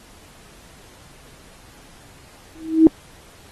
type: tone with exponential growth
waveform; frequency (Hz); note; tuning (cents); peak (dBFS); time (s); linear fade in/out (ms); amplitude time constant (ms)
sine; 320.5; E4; -49; -3; 2.55-2.87; 1; 69
effects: pink hiss -48 dBFS RMS until 3.51 s + AAC 32 kbps